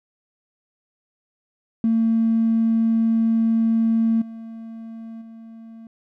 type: tone with level steps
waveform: triangle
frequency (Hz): 226.1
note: A3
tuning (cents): +47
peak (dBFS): -12 / -31 / -36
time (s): 1.84-5.87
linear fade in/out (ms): 2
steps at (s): 4.21 / 5.21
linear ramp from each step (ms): 10
effects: tanh soft clip ceiling -13 dBFS